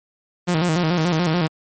sawtooth tone with vibrato, 167.4 Hz, E3, 27 cents sharp, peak -13 dBFS, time 0.47-1.48 s, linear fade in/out 20 ms, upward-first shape square, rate 6.9 Hz, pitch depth 100 cents each way, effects MP3 32 kbps

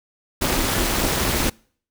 pink noise with amplitude modulation, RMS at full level -17 dBFS, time 0.41-1.5 s, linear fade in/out 10 ms, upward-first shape sine, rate 300 Hz, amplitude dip 95%, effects noise-tail reverb RT60 0.5 s tail -26 dB re dry

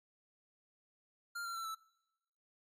square tone with pitch steps, 1396.9 / 1369.7 / 1343.1 / 1317 Hz, F6 / F6 / E6 / E6, 0 / -34 / +32 / -2 cents, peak -40 dBFS, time 1.35-1.75 s, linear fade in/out 10 ms, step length 100 ms, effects noise-tail reverb RT60 1.0 s tail -25 dB re dry + MP3 64 kbps

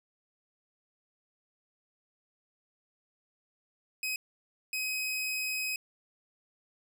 sawtooth tone bursts at uneven times, 2529 Hz, D#7, 28 cents sharp, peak -28 dBFS, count 2, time 4.03-4.16 / 4.73-5.76 s, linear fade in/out 2 ms, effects none

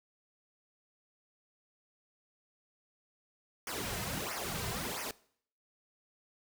pink noise with flanger, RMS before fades -38 dBFS, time 3.67-5.11 s, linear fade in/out 2 ms, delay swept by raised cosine 0.25 to 3.65 ms, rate 1.5 Hz, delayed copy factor -0.95, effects noise-tail reverb RT60 0.6 s tail -21 dB re dry

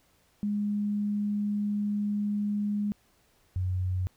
sine tone pair in turn, 206.4 / 91.94 Hz, G#3 / F#2, -10 / -10 cents, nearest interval octave + major second, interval 1400 cents, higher first, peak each -26 dBFS, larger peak neither, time 0.43-2.92 / 3.56-4.07 s, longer first, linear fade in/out 0 ms, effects pink hiss -66 dBFS RMS until 4.16 s

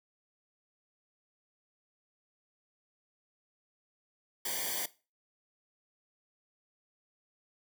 white noise with comb filter, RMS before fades -35 dBFS, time 4.45-4.86 s, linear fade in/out 5 ms, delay 0.75 ms, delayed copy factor -1, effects noise-tail reverb RT60 0.3 s tail -18 dB re dry

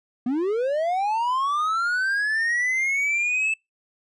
triangle linear sweep, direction up, 233.4 to 2638 Hz, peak -19 dBFS, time 0.26-3.54 s, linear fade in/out 5 ms, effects noise-tail reverb RT60 0.2 s tail -25 dB re dry + resampled to 24000 Hz

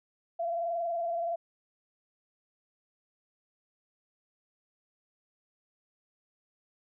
sine tone with frequency modulation, 681 Hz, F5, 44 cents flat, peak -29 dBFS, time 0.39-1.36 s, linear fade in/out 10 ms, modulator 21.4 Hz, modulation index 0.8, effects none

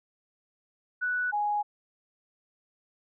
sine tone pair in turn, 1480 / 830.6 Hz, F#6 / G#5, 0 / 0 cents, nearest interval minor seventh, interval 1000 cents, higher first, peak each -26 / -25 dBFS, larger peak second, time 1.01-1.32 / 1.32-1.63 s, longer neither, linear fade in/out 20 ms, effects none

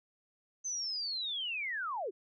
sine linear sweep, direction down, 6240 to 329.6 Hz, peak -34 dBFS, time 0.64-2.11 s, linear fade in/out 20 ms, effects none

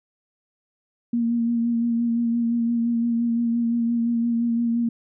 sine tone with vibrato, 233.9 Hz, A#3, 6 cents sharp, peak -19 dBFS, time 1.13-4.89 s, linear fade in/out 5 ms, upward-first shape sine, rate 5.8 Hz, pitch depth 24 cents each way, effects none

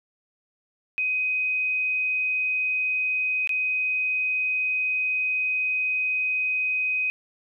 sine tone with dropouts, 2512 Hz, D#7, 16 cents sharp, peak -22 dBFS, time 0.98-7.1 s, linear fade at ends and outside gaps 0 ms, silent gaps 3.474-3.493 s, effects none

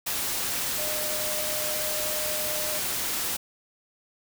sine tone in noise, 610 Hz, D#5, 34 cents flat, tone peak -34 dBFS, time 0.78-2.79 s, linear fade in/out 10 ms, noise white, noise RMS -29 dBFS, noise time 0.06-3.37 s, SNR -8 dB, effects none

